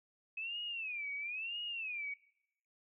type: tone with vibrato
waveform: sine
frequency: 2548 Hz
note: D#7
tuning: 41 cents sharp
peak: -38 dBFS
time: 0.37-2.14 s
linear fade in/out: 5 ms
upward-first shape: sine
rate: 1 Hz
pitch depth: 210 cents each way
effects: noise-tail reverb RT60 0.8 s tail -22 dB re dry